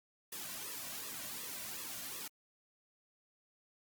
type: noise with flanger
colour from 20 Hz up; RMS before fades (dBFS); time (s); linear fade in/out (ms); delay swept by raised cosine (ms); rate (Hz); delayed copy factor
white; -44; 0.32-2.28; 5; 1.3 to 2.4; 2.7; -0.8
effects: Opus 48 kbps